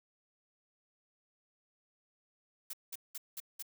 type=noise bursts; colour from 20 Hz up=blue; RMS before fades=-42 dBFS; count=5; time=2.7-3.625 s; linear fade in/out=5 ms; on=33 ms; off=190 ms; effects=none